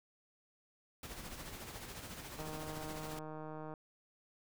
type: noise with tremolo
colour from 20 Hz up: pink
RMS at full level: -46 dBFS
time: 1.03-3.19 s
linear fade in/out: 2 ms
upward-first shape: sine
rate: 14 Hz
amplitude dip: 45%
type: click train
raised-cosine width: 1 ms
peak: -33 dBFS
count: 210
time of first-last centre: 2.39-3.738 s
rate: 155 Hz
effects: none